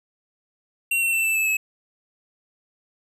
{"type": "tone with pitch steps", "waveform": "square", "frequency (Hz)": [2741, 2710, 2678, 2648, 2617, 2587], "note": ["F7", "E7", "E7", "E7", "E7", "E7"], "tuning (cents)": [-33, 47, 27, 7, -13, -33], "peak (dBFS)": -20, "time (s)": [0.91, 1.57], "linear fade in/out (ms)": 5, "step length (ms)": 110, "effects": []}